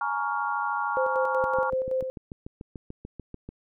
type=chord; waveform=sine; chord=Bb minor seventh; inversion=third; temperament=just; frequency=839.1 / 932.3 / 1118.8 / 1398.5 Hz; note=Ab5 / Bb5 / Db6 / F6; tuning=+18 / 0 / +16 / +2 cents; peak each=-31 dBFS; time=0.01-1.7 s; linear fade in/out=2 ms
type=tone with tremolo; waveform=sine; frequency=520 Hz; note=C5; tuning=11 cents flat; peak=-23 dBFS; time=0.97-2.1 s; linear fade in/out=0 ms; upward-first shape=square; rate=5.3 Hz; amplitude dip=50%
type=click train; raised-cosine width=3 ms; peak=-25 dBFS; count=15; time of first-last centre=1.44-3.49 s; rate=6.83 Hz
effects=none